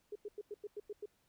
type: tone bursts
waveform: sine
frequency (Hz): 415.3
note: G#4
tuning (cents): 0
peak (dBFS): -40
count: 8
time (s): 0.12-1.058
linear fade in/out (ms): 5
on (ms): 35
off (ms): 94
effects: pink hiss -75 dBFS RMS until 1.28 s